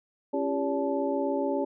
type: tone cluster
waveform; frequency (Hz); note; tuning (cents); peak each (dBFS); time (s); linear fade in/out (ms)
sine; 275.4 / 342.4 / 398.9 / 571 / 870; C#4 / F4 / G4 / D5 / A5; -11 / -34 / +30 / -49 / -20; -30 / -36 / -31 / -30 / -35; 0.33-1.65; 10
effects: none